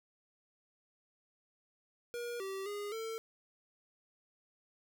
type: tone with pitch steps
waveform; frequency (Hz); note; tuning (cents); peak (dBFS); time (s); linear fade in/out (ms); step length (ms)
square; 477.2 / 386.7 / 410.6 / 449.9; A#4 / G4 / G#4 / A4; +41 / -24 / -20 / +39; -39; 2.14-3.18; 0; 260
effects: none